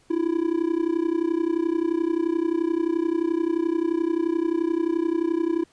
triangle tone with amplitude modulation, 333 Hz, E4, 18 cents sharp, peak -15 dBFS, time 0.1-5.64 s, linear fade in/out 10 ms, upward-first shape sine, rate 31.5 Hz, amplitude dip 90%, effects pink hiss -60 dBFS RMS until 5.72 s + resampled to 22050 Hz

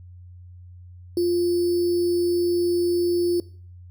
sine tone with sample-and-hold, 349.2 Hz, F4, in tune, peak -18 dBFS, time 1.17-3.4 s, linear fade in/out 2 ms, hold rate 4900 Hz, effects noise-tail reverb RT60 0.5 s tail -21 dB re dry + added 89 Hz sine -41 dBFS peak until 3.9 s

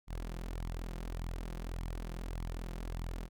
sawtooth tone with flanger, 42.23 Hz, E1, 43 cents sharp, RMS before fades -40 dBFS, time 0.07-3.29 s, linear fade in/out 50 ms, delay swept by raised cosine 0.9 to 5.8 ms, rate 1.7 Hz, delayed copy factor +0.55, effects none

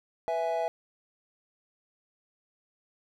triangle chord, E major, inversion second, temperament equal, 493.9 / 659.3 / 830.6 Hz, B4 / E5 / G#5, 0 / 0 / 0 cents, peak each -33 / -27 / -31 dBFS, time 0.28-0.68 s, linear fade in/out 0 ms, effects none

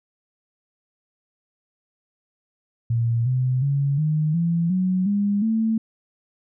sine tone with pitch steps, 116.54 / 127.82 / 140.2 / 153.78 / 168.66 / 185 / 202.9 / 222.6 Hz, A#2 / C3 / C#3 / D#3 / E3 / F#3 / G#3 / A3, 0 / -40 / +20 / -20 / +40 / 0 / -40 / +20 cents, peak -18 dBFS, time 2.9-5.78 s, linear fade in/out 5 ms, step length 360 ms, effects none

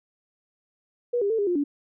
sine tone with pitch steps, 483.6 / 402.5 / 448 / 406 / 353.6 / 287.3 Hz, B4 / G4 / A4 / G#4 / F4 / D4, -36 / +46 / +31 / -39 / +22 / -38 cents, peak -21 dBFS, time 1.13-1.64 s, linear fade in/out 10 ms, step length 85 ms, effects none

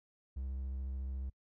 triangle tone with vibrato, 66 Hz, C2, 16 cents sharp, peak -35 dBFS, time 0.36-1.3 s, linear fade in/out 10 ms, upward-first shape sine, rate 14 Hz, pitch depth 24 cents each way, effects noise-tail reverb RT60 0.1 s tail -25 dB re dry

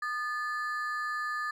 triangle ring-modulated tone, 1480 Hz, F#6, in tune, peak -26 dBFS, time 0.02-1.51 s, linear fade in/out 5 ms, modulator 259 Hz, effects none

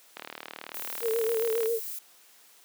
click train, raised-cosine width 0.3 ms, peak -21 dBFS, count 58, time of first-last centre 0.17-1.658 s, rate 38.3 Hz
violet noise, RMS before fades -37 dBFS, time 0.74-1.99 s, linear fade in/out 5 ms
sine tone with vibrato, 453.6 Hz, A#4, 47 cents flat, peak -24 dBFS, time 1.01-1.8 s, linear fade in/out 50 ms, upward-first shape sine, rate 7.4 Hz, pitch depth 55 cents each way
effects white hiss -57 dBFS RMS until 2.64 s + high-pass 300 Hz 12 dB/octave

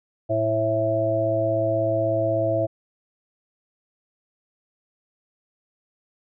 harmonic tone with a mistuned harmonic, 110 Hz, A2, in tune, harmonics 1 / 3 / 5 / 6, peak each -27 / -28 / -26 / -22 dBFS, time 0.29-2.67 s, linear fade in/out 20 ms, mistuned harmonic 5, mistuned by -20 cents, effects none

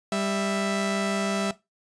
sawtooth tone pair together, 197.72 / 659.3 Hz, G3 / E5, +15 / 0 cents, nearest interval octave + major sixth, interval 2085 cents, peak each -23 dBFS, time 0.12-1.51 s, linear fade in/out 2 ms, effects noise-tail reverb RT60 0.2 s tail -17 dB re dry + resampled to 22050 Hz

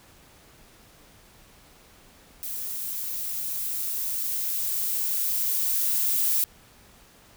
violet noise with level ramp, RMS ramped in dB -33 to -23 dBFS, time 2.43-6.44 s, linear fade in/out 0 ms, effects pink hiss -54 dBFS RMS until 7.36 s

